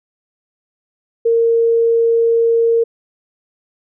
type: tone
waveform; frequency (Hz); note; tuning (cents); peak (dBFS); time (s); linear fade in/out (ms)
sine; 461; A#4; -19; -10; 1.25-2.84; 10
effects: none